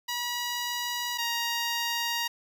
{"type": "tone pair in turn", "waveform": "10% pulse", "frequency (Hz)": [966, 939.6], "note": ["B5", "A#5"], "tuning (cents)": [-39, 13], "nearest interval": "unison", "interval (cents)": 48, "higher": "first", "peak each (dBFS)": [-21, -19], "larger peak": "second", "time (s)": [[0.08, 1.18], [1.18, 2.28]], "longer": "neither", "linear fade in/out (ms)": 10, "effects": []}